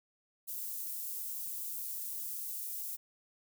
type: high-pass noise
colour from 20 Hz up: white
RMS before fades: -40 dBFS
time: 0.47-2.97 s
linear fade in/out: 20 ms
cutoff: 11000 Hz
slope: 12 dB/octave
effects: none